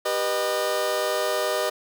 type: chord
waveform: sawtooth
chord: G augmented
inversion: none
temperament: just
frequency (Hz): 392 / 490 / 612.5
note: G4 / B4 / D#5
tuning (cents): 0 / -14 / -27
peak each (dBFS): -26 / -24 / -21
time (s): 0.05-1.7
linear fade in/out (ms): 10
effects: none